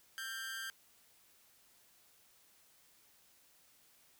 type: tone with amplitude modulation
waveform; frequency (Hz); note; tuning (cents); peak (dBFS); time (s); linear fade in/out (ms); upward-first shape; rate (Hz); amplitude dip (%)
sawtooth; 1579; G6; +12; -34; 0.18-0.7; 0; sine; 231; 70
effects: white hiss -67 dBFS RMS until 4.19 s